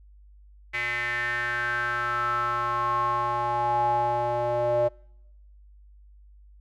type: tone with band-pass filter sweep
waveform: square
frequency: 120 Hz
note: B2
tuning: 49 cents flat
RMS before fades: -26 dBFS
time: 0.73-4.89 s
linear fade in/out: 20 ms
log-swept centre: 2100 to 620 Hz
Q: 6.8
effects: noise-tail reverb RT60 0.8 s tail -26 dB re dry + added 50 Hz sine -49 dBFS peak until 6.6 s